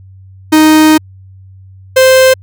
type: tone pair in turn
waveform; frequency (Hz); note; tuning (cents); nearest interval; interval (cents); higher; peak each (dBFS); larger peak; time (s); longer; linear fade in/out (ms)
45% pulse; 311.1 / 521.3; D#4 / C5; 0 / -6; major sixth; 894; second; -3; neither; 0.52-0.98 / 1.96-2.34; first; 10
effects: added 95 Hz sine -33 dBFS peak until 2.42 s